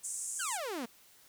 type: band-pass noise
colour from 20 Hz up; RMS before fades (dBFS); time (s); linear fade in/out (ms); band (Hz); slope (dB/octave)
white; -39; 0.03-0.58; 20; 6800 to 9200; 48
type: exponential sweep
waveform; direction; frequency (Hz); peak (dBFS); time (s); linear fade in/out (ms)
sawtooth; down; 1661.2 to 217.9; -32; 0.39-0.86; 10
effects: white hiss -61 dBFS RMS until 1.28 s